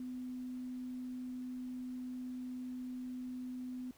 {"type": "tone", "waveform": "sine", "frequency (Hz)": 252.2, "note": "B3", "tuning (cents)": 36, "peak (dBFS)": -40, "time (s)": [0, 3.91], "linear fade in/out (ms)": 2, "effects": ["pink hiss -65 dBFS RMS until 3.97 s"]}